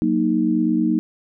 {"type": "chord", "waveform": "sine", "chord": "D# minor", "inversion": "first", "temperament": "equal with one note detuned", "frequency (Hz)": [185, 234, 311.1], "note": ["F#3", "A#3", "D#4"], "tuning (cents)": [0, 7, 0], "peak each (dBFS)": [-23, -20, -19], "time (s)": [0.02, 0.99], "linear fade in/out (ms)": 0, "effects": []}